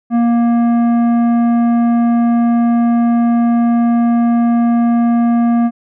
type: tone with tanh clipping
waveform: sine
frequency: 235.2 Hz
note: A#3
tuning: 16 cents sharp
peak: -11 dBFS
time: 0.1-5.71 s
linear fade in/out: 50 ms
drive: 11 dB
effects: none